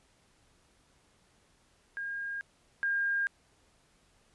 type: tone pair in turn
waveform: sine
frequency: 1619 / 1610.7 Hz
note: G#6 / G6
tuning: -45 / +47 cents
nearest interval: unison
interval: 8 cents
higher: first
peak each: -34 / -27 dBFS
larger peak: second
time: 1.97-2.41 / 2.83-3.27 s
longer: neither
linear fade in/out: 0 ms
effects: pink hiss -67 dBFS RMS until 4.34 s + resampled to 24000 Hz